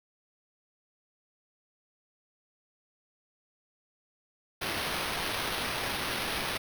violet noise with sample-and-hold, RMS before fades -33 dBFS, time 4.61-6.58 s, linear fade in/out 10 ms, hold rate 7350 Hz, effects none

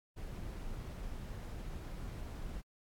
brown noise, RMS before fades -43 dBFS, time 0.16-2.62 s, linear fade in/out 20 ms, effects AAC 64 kbps

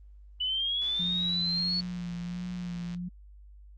sine linear sweep, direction up, 2962 to 4435 Hz, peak -27 dBFS, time 0.4-1.81 s, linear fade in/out 10 ms
click train, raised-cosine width 0.2 ms, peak -32 dBFS, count 252, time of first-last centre 0.82-2.947 s, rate 118 Hz
sine tone with vibrato, 176.6 Hz, F3, 20 cents sharp, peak -33 dBFS, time 0.99-3.09 s, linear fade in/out 10 ms, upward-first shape sine, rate 1.5 Hz, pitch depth 32 cents each way
effects added 50 Hz sine -48 dBFS peak until 3.77 s + Opus 24 kbps

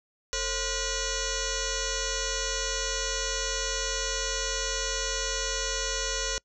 sine tone with frequency modulation, 2925 Hz, F#7, 21 cents flat, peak -27 dBFS, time 0.33-6.38 s, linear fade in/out 0 ms, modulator 495 Hz, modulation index 7.6, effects noise-tail reverb RT60 0.1 s tail -26 dB re dry

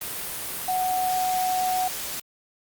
sine tone in noise, 740 Hz, F#5, in tune, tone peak -22 dBFS, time 0.68-1.88 s, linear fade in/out 5 ms, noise white, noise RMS -32 dBFS, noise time 0.01-2.2 s, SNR +7 dB, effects Opus 32 kbps

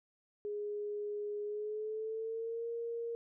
sine tone with pitch glide, 414.9 to 465.7 Hz, G#4 to A#4, -2 to -2 cents, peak -36 dBFS, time 0.45-3.15 s, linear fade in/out 0 ms, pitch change +200 cents, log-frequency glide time 1.44-2.68 s, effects none

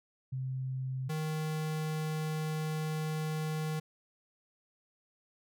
sine / square tone pair in turn, 130.6 / 155.85 Hz, C3 / D#3, -3 / +3 cents, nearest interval minor third, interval 306 cents, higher second, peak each -33 / -33 dBFS, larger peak neither, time 0.32-1.09 / 1.09-3.8 s, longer second, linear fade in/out 10 ms, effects none

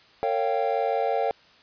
triangle chord, G half-diminished seventh, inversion first, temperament equal with one note detuned, 456 / 554.4 / 698.5 / 784 Hz, Bb4 / Db5 / F5 / G5, -38 / 0 / 0 / 0 cents, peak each -26 dBFS, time 0.23-1.31 s, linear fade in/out 0 ms, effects white hiss -55 dBFS RMS until 1.62 s + resampled to 11025 Hz

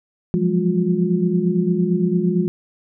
sine tone cluster, 172.3 / 181.1 / 205.8 / 357.4 Hz, F3 / F#3 / G#3 / F4, -23 / -37 / -16 / +40 cents, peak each -20 / -21 / -22 / -22 dBFS, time 0.34-2.48 s, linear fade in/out 0 ms, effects none

